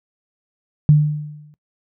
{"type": "tone with exponential decay", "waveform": "sine", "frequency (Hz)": 149.8, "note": "D3", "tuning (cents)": 35, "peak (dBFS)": -5, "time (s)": [0.89, 1.54], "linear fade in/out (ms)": 0, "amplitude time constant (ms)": 140, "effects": ["noise-tail reverb RT60 0.1 s tail -20 dB re dry"]}